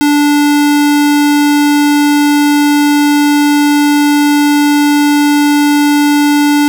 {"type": "tone", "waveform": "square", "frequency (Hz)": 291.9, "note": "D4", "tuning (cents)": -10, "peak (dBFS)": -7, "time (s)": [0.01, 6.68], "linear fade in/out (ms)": 0, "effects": []}